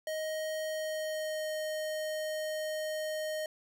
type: tone with pitch glide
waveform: square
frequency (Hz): 626 to 620.2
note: D#5 to D#5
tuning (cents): +10 to -6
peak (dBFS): -34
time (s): 0.07-3.46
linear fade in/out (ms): 2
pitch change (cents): -16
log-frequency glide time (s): 0.66-1.51
effects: none